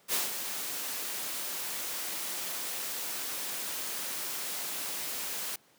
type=noise with ADSR envelope; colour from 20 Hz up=white; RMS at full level=-28 dBFS; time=0.08-5.56 s; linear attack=51 ms; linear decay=170 ms; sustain=-8 dB; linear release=5 ms; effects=pink hiss -63 dBFS RMS until 5.78 s + high-pass 200 Hz 12 dB/octave